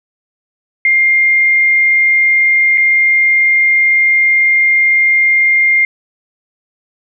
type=tone with dropouts; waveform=sine; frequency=2113 Hz; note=C7; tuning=16 cents sharp; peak=-7 dBFS; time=0.85-5.85 s; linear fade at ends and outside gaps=2 ms; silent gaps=2.775-2.779 s; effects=none